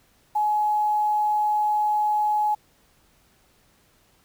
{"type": "tone with quantisation", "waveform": "sine", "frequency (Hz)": 844, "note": "G#5", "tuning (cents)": 28, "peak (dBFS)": -19, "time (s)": [0.35, 2.55], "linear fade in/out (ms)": 10, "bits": 8, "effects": ["pink hiss -61 dBFS RMS until 4.24 s"]}